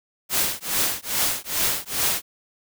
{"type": "noise with tremolo", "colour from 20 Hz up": "white", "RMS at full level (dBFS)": -20, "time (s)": [0.29, 2.22], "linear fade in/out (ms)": 50, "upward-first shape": "triangle", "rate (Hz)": 2.4, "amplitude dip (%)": 100, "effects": []}